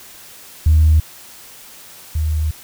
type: tone pair in turn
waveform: sine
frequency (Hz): 78 / 77.6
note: D#2 / D#2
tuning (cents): +5 / -4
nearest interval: unison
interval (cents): 9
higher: first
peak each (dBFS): -7 / -15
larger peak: first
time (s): 0.66-1 / 2.15-2.51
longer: second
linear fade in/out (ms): 5
effects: tanh soft clip ceiling -4 dBFS + white hiss -40 dBFS RMS until 2.63 s